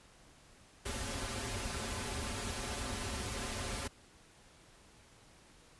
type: noise with comb filter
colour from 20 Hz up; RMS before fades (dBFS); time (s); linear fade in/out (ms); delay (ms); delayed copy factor
pink; -39; 0.85-3.88; 10; 6.3; -0.9
effects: pink hiss -61 dBFS RMS until 5.79 s + resampled to 24000 Hz